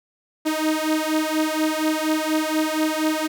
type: beating tone pair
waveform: sawtooth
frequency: 309.8 / 314 Hz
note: D#4 / D#4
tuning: -7 / +16 cents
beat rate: 4.2 Hz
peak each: -19 / -19 dBFS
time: 0.45-3.28 s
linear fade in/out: 20 ms
effects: none